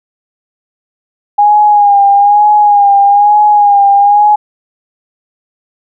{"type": "tone with vibrato", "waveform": "sine", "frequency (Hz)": 819, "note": "G#5", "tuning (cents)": -24, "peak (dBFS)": -3, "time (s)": [1.38, 4.36], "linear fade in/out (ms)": 10, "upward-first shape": "sine", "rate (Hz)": 1.1, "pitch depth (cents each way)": 42, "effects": []}